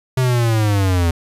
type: linear sweep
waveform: square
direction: down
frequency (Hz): 130.81 to 82.41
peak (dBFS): -14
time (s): 0.17-1.11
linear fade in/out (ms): 5
effects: resampled to 32000 Hz